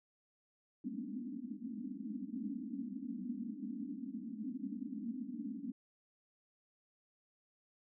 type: band-pass noise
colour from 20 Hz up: pink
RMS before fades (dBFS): -43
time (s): 0.84-5.72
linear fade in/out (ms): 5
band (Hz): 200 to 290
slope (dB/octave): 96
effects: none